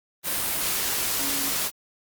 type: tone in noise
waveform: sine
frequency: 277.2 Hz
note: C#4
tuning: in tune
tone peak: -35 dBFS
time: 1.17-1.53 s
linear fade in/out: 50 ms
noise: white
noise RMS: -26 dBFS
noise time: 0.23-1.71 s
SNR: -12 dB
effects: Opus 32 kbps